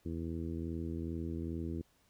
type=harmonic tone; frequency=82.41 Hz; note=E2; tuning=in tune; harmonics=1 / 2 / 3 / 4 / 5 / 6; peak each=-40 / -43 / -42 / -42 / -50 / -56 dBFS; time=0.05-1.82 s; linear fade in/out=10 ms; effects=pink hiss -71 dBFS RMS until 2.09 s